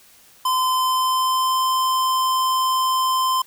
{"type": "tone with pitch glide", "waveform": "square", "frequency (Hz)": [1027, 1036.5], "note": ["C6", "C6"], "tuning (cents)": [-33, -17], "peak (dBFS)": -18, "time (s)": [0.45, 3.42], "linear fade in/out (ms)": 5, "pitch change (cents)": 16, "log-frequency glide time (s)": [0.71, 1.57], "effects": ["white hiss -51 dBFS RMS until 3.46 s"]}